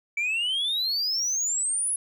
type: exponential sweep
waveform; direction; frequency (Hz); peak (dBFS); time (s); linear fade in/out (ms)
sine; up; 2294 to 10640; -21; 0.17-1.96; 5
effects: tanh soft clip ceiling -23 dBFS